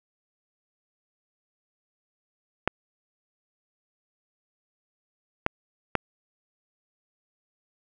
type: clicks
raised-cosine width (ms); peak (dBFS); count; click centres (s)
0.5; -6; 3; 2.676 / 5.464 / 5.953
effects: none